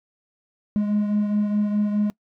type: beating tone pair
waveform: triangle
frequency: 207.6 / 212.4 Hz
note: G#3 / G#3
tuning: 0 / +39 cents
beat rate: 4.8 Hz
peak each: -17 / -26 dBFS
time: 0.76-2.1 s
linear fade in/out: 0 ms
effects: noise-tail reverb RT60 0.1 s tail -23 dB re dry + tanh soft clip ceiling -12 dBFS